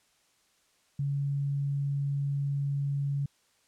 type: tone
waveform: sine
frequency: 140.8 Hz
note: C#3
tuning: 27 cents sharp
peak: -27 dBFS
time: 0.99-3.26 s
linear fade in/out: 5 ms
effects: white hiss -68 dBFS RMS until 3.67 s + low-pass 9000 Hz 12 dB/octave